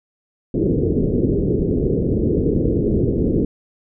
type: low-pass noise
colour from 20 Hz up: white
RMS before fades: -18 dBFS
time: 0.54-3.45 s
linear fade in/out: 5 ms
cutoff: 450 Hz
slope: 48 dB/octave
effects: none